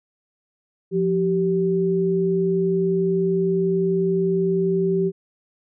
sine tone pair together, 174.76 / 386.7 Hz, F3 / G4, +1 / -24 cents, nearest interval octave + major second, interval 1375 cents, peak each -22 / -19 dBFS, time 0.91-5.12 s, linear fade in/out 50 ms, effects none

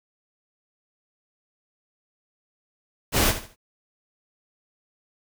pink noise with echo, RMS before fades -20 dBFS, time 3.12-3.34 s, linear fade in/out 50 ms, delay 74 ms, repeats 3, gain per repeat -11 dB, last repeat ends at 3.562 s, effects none

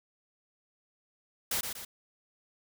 white noise with echo, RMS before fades -31 dBFS, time 1.51-1.61 s, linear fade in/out 5 ms, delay 120 ms, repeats 2, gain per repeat -6 dB, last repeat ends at 1.85 s, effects none

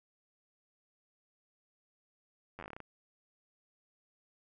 slowing click train, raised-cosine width 0.5 ms, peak -30 dBFS, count 11, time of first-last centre 2.59-2.803 s, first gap 10 ms, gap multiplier 1.16, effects none

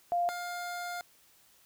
sine / 25% pulse tone pair in turn, 698.5 / 705.4 Hz, F5 / F5, 0 / +17 cents, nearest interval unison, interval 17 cents, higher second, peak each -26 / -32 dBFS, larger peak first, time 0.12-0.29 / 0.29-1.01 s, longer second, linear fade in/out 0 ms, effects white hiss -63 dBFS RMS until 1.65 s

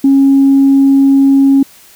sine tone, 273.7 Hz, C#4, 22 cents flat, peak -3 dBFS, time 0.04-1.63 s, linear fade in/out 5 ms, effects tanh soft clip ceiling 0 dBFS + white hiss -41 dBFS RMS until 1.95 s

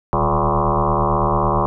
sine tone with frequency modulation, 576 Hz, D5, 34 cents flat, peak -14 dBFS, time 0.13-1.66 s, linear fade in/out 0 ms, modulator 76.2 Hz, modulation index 7.5, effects none

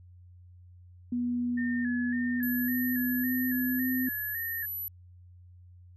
sine tone with pitch glide, 243.2 to 254 Hz, B3 to B3, -26 to +49 cents, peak -27 dBFS, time 1.12-4.09 s, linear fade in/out 5 ms, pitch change +75 cents, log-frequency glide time 1.97-3.81 s
sine tone with vibrato, 1760 Hz, A6, in tune, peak -35 dBFS, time 1.57-4.66 s, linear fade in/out 10 ms, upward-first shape square, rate 1.8 Hz, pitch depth 55 cents each way
sine tone, 11830 Hz, F#9, 1 cent flat, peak -33 dBFS, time 2.43-4.88 s, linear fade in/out 0 ms
effects added 89 Hz sine -50 dBFS peak until 5.96 s

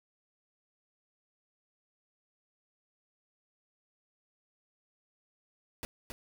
pink noise with echo, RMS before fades -39 dBFS, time 5.83-5.85 s, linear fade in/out 0 ms, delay 270 ms, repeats 1, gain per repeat -4 dB, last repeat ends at 6.12 s, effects none

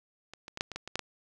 clicks, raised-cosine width 0.2 ms, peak -27 / -26 / -21 / -11 / -22 / -19 / -23 / -14 / -18 dBFS, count 9, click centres 0.336 / 0.481 / 0.574 / 0.609 / 0.717 / 0.76 / 0.876 / 0.956 / 0.993 s, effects none

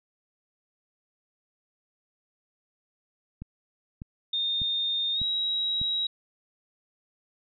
click train, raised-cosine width 5 ms, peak -25 dBFS, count 5, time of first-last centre 3.42-5.815 s, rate 1.67 Hz
sine tone with pitch glide, 3650 to 3843 Hz, A#7 to B7, -37 to -48 cents, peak -25 dBFS, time 4.33-6.07 s, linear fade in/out 5 ms, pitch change +89 cents, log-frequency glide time 5.13-5.21 s
effects none

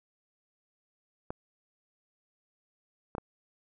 clicks, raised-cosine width 1 ms, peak -21 dBFS, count 3, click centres 1.305 / 3.151 / 3.182 s, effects none

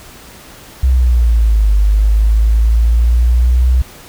sine exponential two-way sweep, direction down then up, 65.41 to 50.4 to 63.4 Hz, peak -7 dBFS, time 0.83-3.82 s, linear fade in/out 5 ms, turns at 1.75 s, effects pink hiss -37 dBFS RMS until 4.08 s

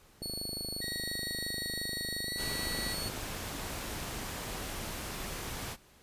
click train, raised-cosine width 2 ms, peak -28 dBFS, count 77, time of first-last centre 0.22-3.177 s, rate 25.7 Hz
sawtooth tone, 4400 Hz, C#8, 14 cents flat, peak -34 dBFS, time 0.22-3.09 s, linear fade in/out 10 ms
30% pulse tone with pitch glide, 1903 to 1944.1 Hz, A#6 to B6, +35 to -28 cents, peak -36 dBFS, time 0.81-2.94 s, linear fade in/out 10 ms, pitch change +37 cents, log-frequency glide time 2.24-2.3 s
pink noise, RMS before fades -39 dBFS, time 2.36-5.77 s, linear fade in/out 50 ms
effects pink hiss -61 dBFS RMS until 6.02 s + resampled to 32000 Hz

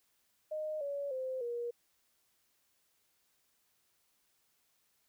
sine tone with pitch steps, 617 / 565.8 / 518.8 / 475.8 Hz, D#5 / C#5 / C5 / A#4, -15 / +35 / -15 / +35 cents, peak -35 dBFS, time 0.51-1.71 s, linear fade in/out 10 ms, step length 300 ms, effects white hiss -75 dBFS RMS until 5.08 s

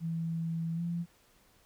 sine tone with pitch glide, 164.81 to 170.82 Hz, E3 to F3, 0 to -38 cents, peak -31 dBFS, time 0-1.06 s, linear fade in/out 50 ms, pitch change +62 cents, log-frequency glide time 0.75-0.81 s, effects pink hiss -65 dBFS RMS until 1.65 s

